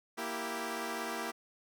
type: chord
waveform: 10% pulse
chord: E diminished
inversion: second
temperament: equal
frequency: 233.1 / 329.6 / 392 Hz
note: Bb3 / E4 / G4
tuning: 0 / 0 / 0 cents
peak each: -32 dBFS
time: 0.17-1.32 s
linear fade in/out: 20 ms
effects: none